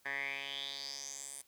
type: tone with band-pass filter sweep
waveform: 10% pulse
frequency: 138.59 Hz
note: C#3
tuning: in tune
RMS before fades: -42 dBFS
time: 0.05-1.42 s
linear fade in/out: 10 ms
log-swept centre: 1700 to 9600 Hz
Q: 5.7
effects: white hiss -69 dBFS RMS until 1.47 s